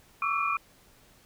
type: tone cluster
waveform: sine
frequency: 1122 / 1164 / 1322 / 2425 Hz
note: C#6 / D6 / E6 / D#7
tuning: +21 / -16 / +5 / -45 cents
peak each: -31 dBFS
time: 0.22-0.57 s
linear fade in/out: 2 ms
effects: pink hiss -59 dBFS RMS until 1.25 s